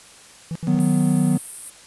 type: tone bursts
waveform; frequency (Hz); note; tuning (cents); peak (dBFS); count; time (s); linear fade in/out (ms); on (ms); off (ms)
triangle; 164.7; E3; -1; -22; 3; 0.51-0.79; 0; 44; 74
type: chord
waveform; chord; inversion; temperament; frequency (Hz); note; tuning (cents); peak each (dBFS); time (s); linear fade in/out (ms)
triangle; B major; first; equal; 155.56 / 185 / 246.9; D#3 / F#3 / B3; 0 / 0 / 0; -18; 0.67-1.38; 10
type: high-pass noise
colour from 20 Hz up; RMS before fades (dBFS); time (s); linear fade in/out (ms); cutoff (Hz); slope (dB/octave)
white; -31; 0.8-1.7; 0; 8300; 96
effects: white hiss -46 dBFS RMS until 1.86 s + resampled to 24000 Hz